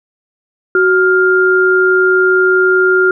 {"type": "tone pair together", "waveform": "sine", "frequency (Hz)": [372.2, 1403], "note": ["F#4", "F6"], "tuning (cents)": [10, 8], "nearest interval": "octave + major seventh", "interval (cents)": 2298, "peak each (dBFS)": -10, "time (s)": [0.75, 3.11], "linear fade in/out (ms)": 2, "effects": []}